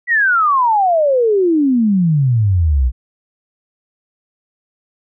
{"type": "exponential sweep", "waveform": "sine", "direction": "down", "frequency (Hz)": [1975.5, 58.27], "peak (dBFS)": -10, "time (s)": [0.07, 2.92], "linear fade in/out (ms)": 50, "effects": []}